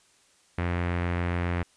sawtooth tone with low-pass filter, 87.31 Hz, F2, in tune, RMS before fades -28 dBFS, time 0.58-1.63 s, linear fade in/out 5 ms, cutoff 2100 Hz, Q 2.1, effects white hiss -62 dBFS RMS until 1.76 s + resampled to 22050 Hz

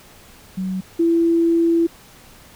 sine tone pair in turn, 187.8 / 334.6 Hz, F#3 / E4, +26 / +26 cents, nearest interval minor seventh, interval 1000 cents, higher second, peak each -21 / -13 dBFS, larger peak second, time 0.57-0.81 / 0.99-1.87 s, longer second, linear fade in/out 10 ms, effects pink hiss -46 dBFS RMS until 2.55 s

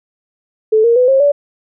sine tone with pitch steps, 435.8 / 467.1 / 500.6 / 536.5 / 575 Hz, A4 / A#4 / B4 / C5 / D5, -17 / +3 / +23 / +43 / -37 cents, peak -7 dBFS, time 0.72-1.32 s, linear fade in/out 10 ms, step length 120 ms, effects none

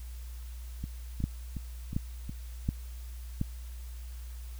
two click trains, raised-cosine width 5 ms, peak -24 / -16 dBFS, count 5 / 4, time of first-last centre 0.84-2.295 / 1.24-3.414 s, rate 2.75 / 1.38 Hz, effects added 60 Hz sine -39 dBFS peak until 4.59 s + white hiss -56 dBFS RMS until 4.59 s

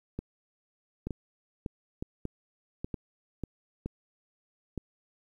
two click trains, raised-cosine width 3 ms, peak -21 / -21 dBFS, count 6 / 5, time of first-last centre 0.19-4.777 / 1.07-3.437 s, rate 1.09 / 1.69 Hz, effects 10-bit

